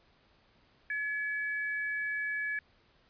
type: tone pair together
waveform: sine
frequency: 1702 / 2288 Hz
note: G#6 / D7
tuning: +42 / -46 cents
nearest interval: perfect fourth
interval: 512 cents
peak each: -32 / -39 dBFS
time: 0.9-2.59 s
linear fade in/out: 2 ms
effects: pink hiss -66 dBFS RMS until 3.09 s + resampled to 11025 Hz